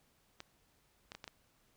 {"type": "clicks", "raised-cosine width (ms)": 0.2, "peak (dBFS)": -28, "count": 5, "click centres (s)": [0.404, 1.119, 1.15, 1.242, 1.278], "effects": ["pink hiss -72 dBFS RMS until 1.76 s"]}